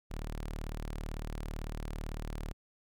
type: tone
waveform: sawtooth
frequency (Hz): 37.92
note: D#1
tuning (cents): -44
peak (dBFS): -33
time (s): 0.1-2.53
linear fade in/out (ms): 20
effects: none